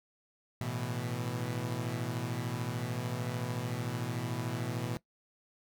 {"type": "chord", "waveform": "sawtooth", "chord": "A suspended second", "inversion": "none", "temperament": "equal", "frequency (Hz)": [110, 123.47, 164.81], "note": ["A2", "B2", "E3"], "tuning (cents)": [0, 0, 0], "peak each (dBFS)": [-35, -32, -37], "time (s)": [0.61, 4.97], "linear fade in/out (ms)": 0, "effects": ["noise-tail reverb RT60 0.1 s tail -19 dB re dry"]}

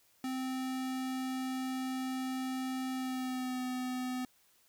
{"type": "tone with pitch glide", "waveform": "square", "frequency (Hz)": [259.7, 253.3], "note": ["C4", "B3"], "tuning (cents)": [-13, 44], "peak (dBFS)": -35, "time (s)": [0.24, 4.25], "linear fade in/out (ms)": 2, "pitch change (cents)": -43, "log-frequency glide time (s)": [2.93, 3.62], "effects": ["white hiss -68 dBFS RMS until 4.68 s"]}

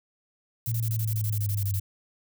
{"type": "noise bursts", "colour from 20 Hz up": "violet", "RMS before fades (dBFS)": -35, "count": 14, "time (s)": [0.66, 1.795], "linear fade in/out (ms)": 0, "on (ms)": 56, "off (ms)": 27}
{"type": "exponential sweep", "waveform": "sine", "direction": "down", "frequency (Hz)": [115.7, 98], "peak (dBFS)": -25, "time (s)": [0.67, 1.8], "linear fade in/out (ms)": 10}
{"effects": []}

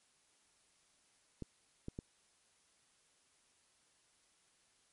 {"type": "clicks", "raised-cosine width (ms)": 3, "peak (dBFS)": -29, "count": 3, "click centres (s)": [1.423, 1.884, 1.989], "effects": ["white hiss -72 dBFS RMS until 4.92 s", "MP3 48 kbps"]}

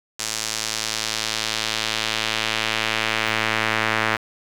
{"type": "tone with band-pass filter sweep", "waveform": "sawtooth", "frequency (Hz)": 110, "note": "A2", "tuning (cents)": 0, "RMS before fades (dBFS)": -24, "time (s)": [0.19, 4.17], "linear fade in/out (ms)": 10, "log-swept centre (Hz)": [6600, 1800], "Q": 1.3, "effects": ["7-bit"]}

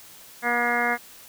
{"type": "harmonic tone with a mistuned harmonic", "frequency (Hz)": 240, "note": "B3", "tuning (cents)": -49, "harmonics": [1, 2, 3, 4, 5, 6, 7, 8, 9], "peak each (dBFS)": [-32, -31, -27, -32, -32, -30, -27, -32, -28], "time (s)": [0.42, 0.98], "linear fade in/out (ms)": 50, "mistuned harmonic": 9, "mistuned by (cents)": -29, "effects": ["white hiss -47 dBFS RMS until 1.28 s"]}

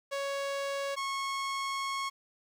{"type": "tone pair in turn", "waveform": "sawtooth", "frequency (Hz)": [556, 1094.2], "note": ["C#5", "C#6"], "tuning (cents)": [5, -23], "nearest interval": "octave", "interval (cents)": 1172, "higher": "second", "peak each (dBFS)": -28, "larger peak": "neither", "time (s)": [[0.11, 0.96], [0.96, 2.1]], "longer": "second", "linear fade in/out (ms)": 20, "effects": ["low-pass 8000 Hz 12 dB/octave", "10-bit"]}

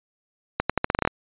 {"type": "accelerating click train", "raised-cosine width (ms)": 0.5, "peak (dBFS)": -5, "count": 10, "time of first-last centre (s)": [0.6, 1.075], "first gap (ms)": 96, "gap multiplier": 0.84, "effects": ["resampled to 8000 Hz"]}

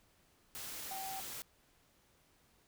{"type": "tone in noise", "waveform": "sine", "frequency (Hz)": 771, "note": "G5", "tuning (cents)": -29, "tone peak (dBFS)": -42, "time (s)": [0.91, 1.2], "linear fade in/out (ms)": 0, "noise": "white", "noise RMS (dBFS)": -45, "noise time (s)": [0.55, 1.42], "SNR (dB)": 0, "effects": ["pink hiss -70 dBFS RMS until 2.67 s"]}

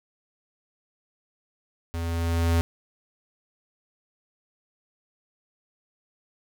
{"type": "tone with level ramp", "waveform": "square", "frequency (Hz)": 83.8, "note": "E2", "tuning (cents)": 29, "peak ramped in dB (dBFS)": [-29, -19], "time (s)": [1.94, 2.61], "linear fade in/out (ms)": 0, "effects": []}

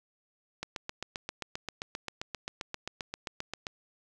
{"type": "click train", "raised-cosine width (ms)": 0.2, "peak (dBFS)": -18, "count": 24, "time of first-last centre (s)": [0.63, 3.668], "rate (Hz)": 7.57, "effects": []}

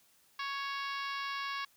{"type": "harmonic tone", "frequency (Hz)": 555, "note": "C#5", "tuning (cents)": 2, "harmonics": [2, 3, 4, 5, 6, 7, 8, 9, 10], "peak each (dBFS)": [-38, -42, -44, -46, -48, -49, -50, -51, -52], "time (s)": [0.39, 1.65], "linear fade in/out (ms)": 5, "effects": ["white hiss -67 dBFS RMS until 1.76 s"]}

